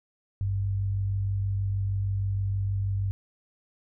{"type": "tone pair together", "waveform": "sine", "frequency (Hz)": [52.14, 98.5], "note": ["G#1", "G2"], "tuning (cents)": [8, 9], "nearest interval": "major seventh", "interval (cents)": 1101, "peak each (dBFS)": [-35, -25], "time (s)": [0.41, 3.11], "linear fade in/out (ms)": 0, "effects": []}